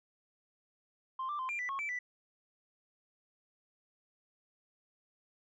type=tone with pitch steps; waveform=sine; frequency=1050 / 1180 / 1038 / 2384 / 1979 / 1094 / 2323 / 1977 Hz; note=C6 / D6 / C6 / D7 / B6 / C#6 / D7 / B6; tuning=+6 / +8 / -14 / +25 / +3 / -23 / -20 / +1 cents; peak=-33 dBFS; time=1.19-1.99 s; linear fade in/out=5 ms; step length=100 ms; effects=tanh soft clip ceiling -32 dBFS